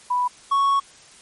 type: tone pair in turn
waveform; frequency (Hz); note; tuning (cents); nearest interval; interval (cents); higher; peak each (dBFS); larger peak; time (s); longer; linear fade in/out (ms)
sine / triangle; 987.8 / 1108.8; B5 / C#6; 0 / 0; major second; 200; second; -18 / -14; second; 0.1-0.28 / 0.51-0.8; second; 10
effects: white hiss -48 dBFS RMS until 1.21 s + MP3 48 kbps